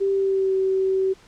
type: tone with pitch glide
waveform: sine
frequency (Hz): 392 to 381.5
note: G4 to G4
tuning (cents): 0 to -47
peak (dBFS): -18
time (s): 0-1.14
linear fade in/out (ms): 20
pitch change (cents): -47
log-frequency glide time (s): 0.1-0.54
effects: pink hiss -52 dBFS RMS until 1.27 s + low-pass 7000 Hz 12 dB/octave